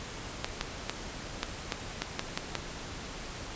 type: clicks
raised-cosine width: 0.2 ms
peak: -12 dBFS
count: 9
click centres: 0.445 / 0.611 / 0.896 / 1.431 / 1.722 / 2.02 / 2.194 / 2.375 / 2.553 s
effects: pink hiss -41 dBFS RMS until 3.55 s + resampled to 16000 Hz